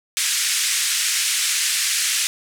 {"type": "band-pass noise", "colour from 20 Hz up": "white", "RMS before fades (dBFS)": -21, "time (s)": [0.17, 2.27], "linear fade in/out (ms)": 0, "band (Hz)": [1700, 9600], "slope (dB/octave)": 24, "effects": []}